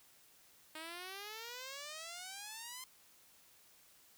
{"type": "exponential sweep", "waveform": "5% pulse", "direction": "up", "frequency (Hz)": [309.4, 1046.5], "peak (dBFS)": -34, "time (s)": [0.75, 2.84], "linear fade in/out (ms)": 2, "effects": ["white hiss -65 dBFS RMS until 4.17 s"]}